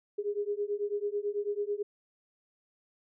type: beating tone pair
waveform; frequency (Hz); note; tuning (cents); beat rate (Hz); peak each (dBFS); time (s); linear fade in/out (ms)
sine; 406.4 / 415.5; G#4 / G#4; -38 / +1; 9.1; -33 / -33; 0.18-1.83; 10
effects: none